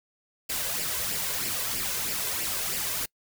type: noise with flanger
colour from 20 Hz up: white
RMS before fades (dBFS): -30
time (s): 0.49-3.06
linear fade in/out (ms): 10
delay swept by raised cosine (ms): 0.39 to 1.99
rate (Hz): 3.1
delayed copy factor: +0.55
effects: noise-tail reverb RT60 0.1 s tail -26 dB re dry